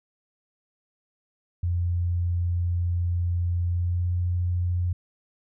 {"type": "tone with pitch glide", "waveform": "sine", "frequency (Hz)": [87.31, 88.63], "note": ["F2", "F2"], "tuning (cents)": [0, 26], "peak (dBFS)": -22, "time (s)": [1.63, 4.93], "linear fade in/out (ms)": 5, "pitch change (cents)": 26, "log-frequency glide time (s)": [3.67, 4.14], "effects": []}